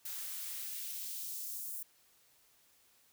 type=noise with high-pass filter sweep; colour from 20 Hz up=blue; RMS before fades=-42 dBFS; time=0.05-1.83 s; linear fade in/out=5 ms; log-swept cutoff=690 to 9500 Hz; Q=0.91; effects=white hiss -68 dBFS RMS until 3.12 s